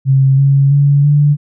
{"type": "tone with pitch steps", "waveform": "sine", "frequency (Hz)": [134.7, 138.41, 142.22, 146.13], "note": ["C#3", "C#3", "C#3", "D3"], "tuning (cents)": [-49, -2, 45, -8], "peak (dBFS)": -6, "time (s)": [0.05, 1.37], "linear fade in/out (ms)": 50, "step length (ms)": 330, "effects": []}